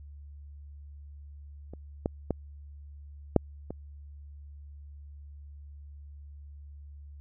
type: clicks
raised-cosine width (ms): 2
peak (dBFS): -29 / -14 / -14 / -6 / -22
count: 5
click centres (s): 1.736 / 2.059 / 2.307 / 3.363 / 3.706
effects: added 72 Hz sine -44 dBFS peak until 7.2 s